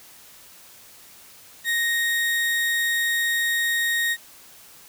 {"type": "tone", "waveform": "35% pulse", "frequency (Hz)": 1864.7, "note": "A#6", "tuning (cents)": 0, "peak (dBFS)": -19, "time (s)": [1.64, 4.17], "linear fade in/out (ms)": 50, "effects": ["white hiss -48 dBFS RMS until 4.88 s"]}